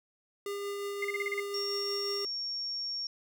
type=tone with tremolo; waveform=square; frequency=403.4 Hz; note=G4; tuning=50 cents sharp; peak=-34 dBFS; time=0.46-2.25 s; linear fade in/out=2 ms; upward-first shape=triangle; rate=5.6 Hz; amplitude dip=25%
type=tone bursts; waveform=sine; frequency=2090 Hz; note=C7; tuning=2 cents flat; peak=-30 dBFS; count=7; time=1.02-1.402 s; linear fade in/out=5 ms; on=28 ms; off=31 ms
type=tone; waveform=sine; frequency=5520 Hz; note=F8; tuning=21 cents flat; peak=-33 dBFS; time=1.54-3.07 s; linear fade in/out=2 ms
effects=none